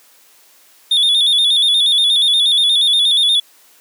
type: tone with vibrato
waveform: triangle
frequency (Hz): 3525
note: A7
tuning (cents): +2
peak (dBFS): -9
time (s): 0.91-3.4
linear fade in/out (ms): 5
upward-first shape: square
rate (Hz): 8.4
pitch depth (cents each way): 58
effects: white hiss -49 dBFS RMS until 3.8 s + high-pass 300 Hz 12 dB/octave